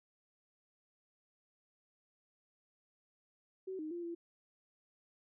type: tone with pitch steps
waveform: sine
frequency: 378 / 310.3 / 346.1 / 339.5 Hz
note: F#4 / D#4 / F4 / F4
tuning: +37 / -5 / -16 / -49 cents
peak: -39 dBFS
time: 3.67-4.15 s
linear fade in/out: 10 ms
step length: 120 ms
effects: none